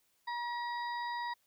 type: harmonic tone with a mistuned harmonic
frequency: 956 Hz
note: A#5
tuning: 43 cents sharp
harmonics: 1 / 2 / 4 / 5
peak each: -36 / -42 / -50 / -51 dBFS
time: 0.27-1.34 s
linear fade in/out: 10 ms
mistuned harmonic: 5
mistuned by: +19 cents
effects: white hiss -74 dBFS RMS until 1.46 s